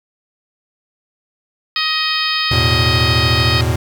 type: harmonic tone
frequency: 628 Hz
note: D#5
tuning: 16 cents sharp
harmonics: 2 / 3 / 4 / 5 / 6 / 7 / 8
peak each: -23 / -23 / -23 / -23 / -23 / -23 / -23 dBFS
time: 1.76-3.61 s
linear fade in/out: 2 ms
type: chord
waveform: square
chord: E suspended fourth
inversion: none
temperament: equal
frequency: 82.41 / 110 / 123.47 Hz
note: E2 / A2 / B2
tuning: 0 / 0 / 0 cents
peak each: -19 dBFS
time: 2.51-3.76 s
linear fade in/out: 5 ms
effects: 7-bit